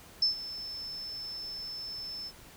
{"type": "tone with ADSR envelope", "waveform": "sine", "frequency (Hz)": 5274, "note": "E8", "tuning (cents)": 0, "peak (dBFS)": -21, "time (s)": [0.22, 2.32], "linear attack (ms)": 5, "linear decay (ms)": 120, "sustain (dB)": -16, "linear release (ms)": 52, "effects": ["pink hiss -53 dBFS RMS until 2.56 s"]}